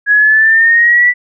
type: exponential sweep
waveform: sine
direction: up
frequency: 1661.2 to 1975.5 Hz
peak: -5 dBFS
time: 0.06-1.14 s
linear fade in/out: 50 ms
effects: none